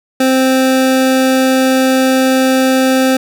25% pulse tone, 261.6 Hz, C4, in tune, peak -5 dBFS, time 0.2-3.17 s, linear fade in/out 5 ms, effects none

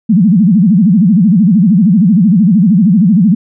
sine tone with vibrato, 194.9 Hz, G3, 10 cents flat, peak -4 dBFS, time 0.09-3.35 s, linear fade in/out 10 ms, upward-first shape sine, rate 13 Hz, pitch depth 280 cents each way, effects none

